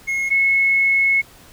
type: tone pair in turn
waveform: triangle / sine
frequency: 2165 / 2186 Hz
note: C#7 / C#7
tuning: -41 / -25 cents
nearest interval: unison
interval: 16 cents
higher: second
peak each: -17 / -13 dBFS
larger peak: second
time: 0.07-0.3 / 0.3-1.22 s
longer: second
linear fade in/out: 20 ms
effects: pink hiss -46 dBFS RMS until 1.52 s